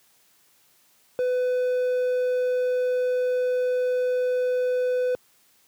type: tone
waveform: triangle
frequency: 501 Hz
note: B4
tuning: 25 cents sharp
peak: -19 dBFS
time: 1.19-5.15 s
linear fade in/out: 0 ms
effects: white hiss -61 dBFS RMS until 5.67 s + high-pass 80 Hz 12 dB/octave